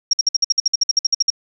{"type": "tone bursts", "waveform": "sine", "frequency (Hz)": 5588, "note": "F8", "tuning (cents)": 0, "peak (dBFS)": -11, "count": 16, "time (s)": [0.11, 1.303], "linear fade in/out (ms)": 5, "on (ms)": 23, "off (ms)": 55, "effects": []}